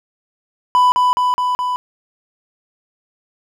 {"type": "tone with echo", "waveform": "triangle", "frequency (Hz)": 995, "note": "B5", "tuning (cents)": 13, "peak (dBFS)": -7, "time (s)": [0.75, 0.92], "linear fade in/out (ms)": 0, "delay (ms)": 210, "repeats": 4, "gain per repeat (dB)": -2, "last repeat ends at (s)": 1.76, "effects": []}